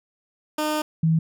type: tone pair in turn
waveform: 15% pulse / sine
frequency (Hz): 305.1 / 161.62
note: D#4 / E3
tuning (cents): -34 / -34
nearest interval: major seventh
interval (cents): 1100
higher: first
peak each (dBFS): -16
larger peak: neither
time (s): 0.58-0.82 / 1.03-1.19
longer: first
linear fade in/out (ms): 5
effects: none